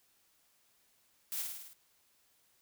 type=noise with echo; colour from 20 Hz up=blue; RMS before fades=-38 dBFS; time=1.32-1.42 s; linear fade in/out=0 ms; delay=52 ms; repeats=6; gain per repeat=-3 dB; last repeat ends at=1.732 s; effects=white hiss -71 dBFS RMS until 2.61 s